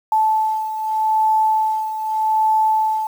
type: beating tone pair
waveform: sine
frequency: 872 / 872.82 Hz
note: A5 / A5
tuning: -16 / -14 cents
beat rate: 0.82 Hz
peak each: -16 / -22 dBFS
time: 0.12-3.07 s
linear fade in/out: 2 ms
effects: 7-bit